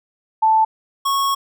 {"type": "tone pair in turn", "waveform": ["sine", "square"], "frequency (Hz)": [880, 1101.8], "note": ["A5", "C#6"], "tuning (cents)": [0, -11], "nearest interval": "major third", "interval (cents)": 389, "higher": "second", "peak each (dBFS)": [-11, -17], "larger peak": "first", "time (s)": [[0.42, 0.65], [1.05, 1.35]], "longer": "second", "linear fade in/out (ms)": 10, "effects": []}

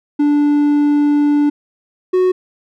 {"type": "tone pair in turn", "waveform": "triangle", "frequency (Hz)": [292.3, 368.3], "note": ["D4", "F#4"], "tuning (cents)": [-8, -8], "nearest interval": "major third", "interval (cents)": 400, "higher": "second", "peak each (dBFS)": -8, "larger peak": "neither", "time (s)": [[0.19, 1.5], [2.13, 2.32]], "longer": "first", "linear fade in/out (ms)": 10, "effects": []}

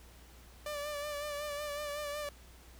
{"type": "tone with vibrato", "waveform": "sawtooth", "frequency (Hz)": 587.3, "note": "D5", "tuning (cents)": 0, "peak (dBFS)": -33, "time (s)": [0.66, 2.29], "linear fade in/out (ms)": 2, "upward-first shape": "sine", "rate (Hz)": 5.4, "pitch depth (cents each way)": 37, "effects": ["added 60 Hz sine -55 dBFS peak until 2.79 s", "pink hiss -59 dBFS RMS until 2.79 s"]}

